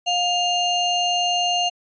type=ring-modulated tone; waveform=square; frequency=1760 Hz; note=A6; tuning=in tune; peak=-16 dBFS; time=0.06-1.7 s; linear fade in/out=20 ms; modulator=1050 Hz; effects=resampled to 16000 Hz